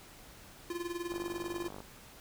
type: tone with tremolo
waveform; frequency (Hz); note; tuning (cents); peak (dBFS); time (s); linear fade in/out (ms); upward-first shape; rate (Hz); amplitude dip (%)
square; 346; F4; -16; -34; 0.7-1.68; 2; sine; 20; 75
type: click train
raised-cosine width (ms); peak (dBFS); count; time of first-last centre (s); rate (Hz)
1; -31; 35; 1.12-1.804; 49.7
effects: pink hiss -54 dBFS RMS until 2.2 s